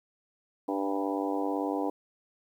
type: harmonic tone with a mistuned harmonic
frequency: 98 Hz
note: G2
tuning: in tune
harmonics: 3 / 4 / 5 / 6 / 7 / 8 / 9 / 10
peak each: -31 / -37 / -35 / -41 / -38 / -37 / -41 / -40 dBFS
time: 0.68-1.9 s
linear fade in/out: 5 ms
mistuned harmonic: 8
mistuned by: +17 cents
effects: 10-bit